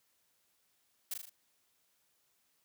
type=noise with echo; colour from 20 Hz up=blue; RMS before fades=-37 dBFS; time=1.11-1.14 s; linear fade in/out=5 ms; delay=39 ms; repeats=4; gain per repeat=-4 dB; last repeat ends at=1.296 s; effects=white hiss -75 dBFS RMS until 2.64 s + high-pass 60 Hz 12 dB/octave